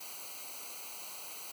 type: noise with comb filter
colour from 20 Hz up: white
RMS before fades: -45 dBFS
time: 0-1.52 s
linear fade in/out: 10 ms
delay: 0.57 ms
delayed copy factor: -0.9
effects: none